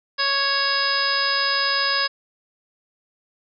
harmonic tone, 554.4 Hz, C#5, in tune, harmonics 1 / 2 / 3 / 4 / 5 / 6 / 7 / 8 / 9, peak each -32 / -26 / -24 / -33 / -31 / -33 / -30 / -31 / -23 dBFS, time 0.18-2.08 s, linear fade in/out 20 ms, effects none

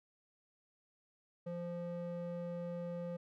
triangle ring-modulated tone, 346.6 Hz, F4, 13 cents flat, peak -34 dBFS, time 1.46-3.17 s, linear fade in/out 10 ms, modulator 174 Hz, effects none

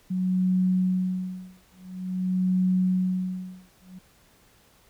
sine tone with tremolo, 184.5 Hz, F#3, 5 cents flat, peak -19 dBFS, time 0.1-3.99 s, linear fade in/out 10 ms, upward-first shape sine, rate 0.48 Hz, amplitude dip 100%, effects pink hiss -59 dBFS RMS until 4.89 s

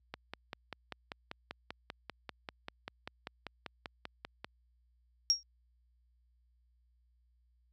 click train, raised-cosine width 0.3 ms, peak -24 dBFS, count 23, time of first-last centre 0.14-4.445 s, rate 5.11 Hz
sine tone with exponential decay, 5588 Hz, F8, in tune, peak -20 dBFS, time 5.3-5.43 s, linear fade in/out 0 ms, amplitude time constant 27 ms
effects added 60 Hz sine -65 dBFS peak until 7.72 s + high-pass 60 Hz 12 dB/octave

